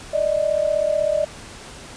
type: tone pair together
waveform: sine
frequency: 590 / 626.1 Hz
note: D5 / D#5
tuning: +8 / +11 cents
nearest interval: minor second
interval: 103 cents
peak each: -20 dBFS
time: 0.13-1.25 s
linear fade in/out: 10 ms
effects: pink hiss -39 dBFS RMS until 1.96 s + resampled to 22050 Hz